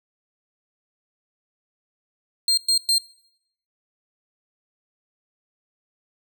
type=tone bursts; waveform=35% pulse; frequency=4200 Hz; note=C8; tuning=6 cents sharp; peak=-15 dBFS; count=3; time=2.48-2.982 s; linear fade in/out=2 ms; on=94 ms; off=110 ms; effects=noise-tail reverb RT60 0.7 s tail -20 dB re dry